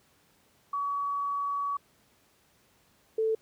sine tone pair in turn, 1133 / 442.2 Hz, C#6 / A4, +37 / +9 cents, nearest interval octave + major third, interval 1628 cents, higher first, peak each -28 / -24 dBFS, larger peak second, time 0.73-1.77 / 3.18-3.35 s, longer first, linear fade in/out 5 ms, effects pink hiss -65 dBFS RMS until 3.41 s + high-pass 80 Hz 12 dB/octave

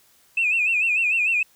sine tone with vibrato, 2572 Hz, E7, 43 cents flat, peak -17 dBFS, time 0.37-1.43 s, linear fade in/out 5 ms, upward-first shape sine, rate 6.7 Hz, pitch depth 110 cents each way, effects tanh soft clip ceiling -13 dBFS + white hiss -58 dBFS RMS until 1.55 s

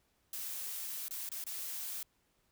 blue noise with dropouts, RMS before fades -41 dBFS, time 0.33-2.03 s, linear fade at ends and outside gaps 2 ms, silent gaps 1.083-1.108 / 1.291-1.316 / 1.44-1.465 s, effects pink hiss -75 dBFS RMS until 2.51 s

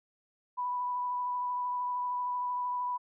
sine tone with vibrato, 988 Hz, B5, in tune, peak -30 dBFS, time 0.57-2.98 s, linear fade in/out 20 ms, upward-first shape sine, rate 13 Hz, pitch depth 12 cents each way, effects none

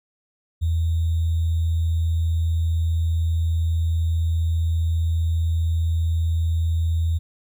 sine tone with sample-and-hold, 82.41 Hz, E2, in tune, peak -18 dBFS, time 0.61-7.19 s, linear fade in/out 20 ms, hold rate 3675 Hz, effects none

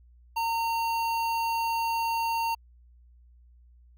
square tone with notch filter, 917 Hz, A#5, 29 cents flat, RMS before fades -28 dBFS, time 0.36-2.55 s, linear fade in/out 10 ms, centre 7800 Hz, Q 1.2, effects added 60 Hz sine -53 dBFS peak until 3.97 s

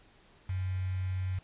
sine tone with quantisation, 92.9 Hz, F#2, 7 cents sharp, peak -30 dBFS, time 0.49-1.39 s, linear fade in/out 5 ms, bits 8, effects pink hiss -61 dBFS RMS until 1.43 s + resampled to 8000 Hz

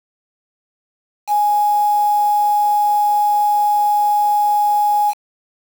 sine tone with quantisation, 830.6 Hz, G#5, in tune, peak -12 dBFS, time 1.27-5.14 s, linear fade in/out 50 ms, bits 5, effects none

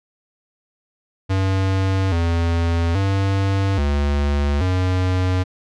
square tone with pitch steps, 95.7 / 84.2 / 97.6 / 71.7 / 92.1 Hz, G2 / E2 / G2 / D2 / F#2, -41 / +37 / -7 / -41 / -7 cents, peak -17 dBFS, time 1.29-5.44 s, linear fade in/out 20 ms, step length 830 ms, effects low-pass 5000 Hz 12 dB/octave

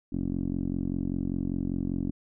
10% pulse tone with low-pass filter, 45.1 Hz, F#1, 44 cents flat, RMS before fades -30 dBFS, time 0.12-2.11 s, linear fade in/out 10 ms, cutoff 280 Hz, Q 3.3, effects none

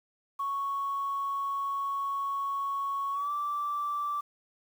sine tone with pitch glide, 1108.7 to 1167.9 Hz, C#6 to D6, 0 to -10 cents, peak -28 dBFS, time 0.39-4.21 s, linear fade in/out 10 ms, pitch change +90 cents, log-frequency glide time 3.12-3.31 s, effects tanh soft clip ceiling -25 dBFS + 9-bit

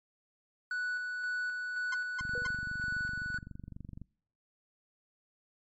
triangle tone with tremolo, 1480 Hz, F#6, in tune, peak -30 dBFS, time 0.71-3.38 s, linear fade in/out 2 ms, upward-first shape square, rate 1.9 Hz, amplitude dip 30%
sawtooth tone bursts, 1046.5 Hz, C6, in tune, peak -32 dBFS, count 3, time 1.92-2.472 s, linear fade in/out 5 ms, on 24 ms, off 240 ms
click train, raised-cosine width 5 ms, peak -32 dBFS, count 44, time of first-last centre 2.21-4.017 s, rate 23.8 Hz
sine tone with exponential decay, 488.3 Hz, B4, 20 cents flat, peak -35 dBFS, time 2.35-2.57 s, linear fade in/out 0 ms, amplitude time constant 46 ms
effects noise-tail reverb RT60 0.6 s tail -26 dB re dry + MP3 32 kbps

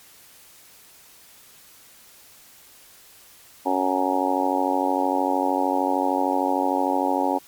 harmonic tone, 93.2 Hz, F#2, 13 cents sharp, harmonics 3 / 4 / 5 / 6 / 7 / 8 / 9 / 10, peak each -25 / -30 / -32 / -28 / -35 / -27 / -25 / -28 dBFS, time 3.65-7.39 s, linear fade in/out 20 ms, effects white hiss -50 dBFS RMS until 7.47 s + MP3 96 kbps

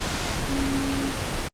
sine tone in noise, 273.1 Hz, C#4, 26 cents flat, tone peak -25 dBFS, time 0.48-1.12 s, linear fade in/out 20 ms, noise pink, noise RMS -27 dBFS, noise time 0-1.49 s, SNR -1 dB, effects low-pass 8000 Hz 12 dB/octave + Opus 48 kbps

